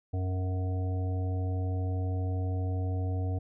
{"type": "harmonic tone", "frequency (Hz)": 92.5, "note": "F#2", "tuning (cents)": 0, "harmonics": [1, 3, 5, 7, 8], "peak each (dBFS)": [-28, -40, -43, -46, -46], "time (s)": [0.13, 3.39], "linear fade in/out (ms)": 10, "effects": []}